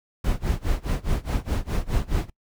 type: noise with tremolo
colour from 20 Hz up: brown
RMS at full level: -21 dBFS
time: 0.24-2.3 s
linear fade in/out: 5 ms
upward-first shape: sine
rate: 4.8 Hz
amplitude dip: 95%
effects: noise-tail reverb RT60 0.1 s tail -24 dB re dry